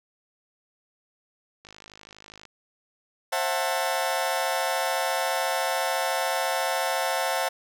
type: click train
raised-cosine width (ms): 0.2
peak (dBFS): -28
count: 43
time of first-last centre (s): 1.65-2.453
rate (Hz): 52.3
type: chord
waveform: sawtooth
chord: F# half-diminished seventh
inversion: second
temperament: just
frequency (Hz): 532.8 / 666 / 740 / 888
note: C5 / E5 / F#5 / A5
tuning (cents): +31 / +18 / 0 / +16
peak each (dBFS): -26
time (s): 3.32-7.49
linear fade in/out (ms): 10
effects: none